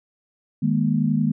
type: chord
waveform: sine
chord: D# suspended fourth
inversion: none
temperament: equal with one note detuned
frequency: 155.56 / 207.7 / 238 Hz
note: D#3 / G#3 / A#3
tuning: 0 / 0 / +36 cents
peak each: -22 dBFS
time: 0.62-1.32 s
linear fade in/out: 10 ms
effects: none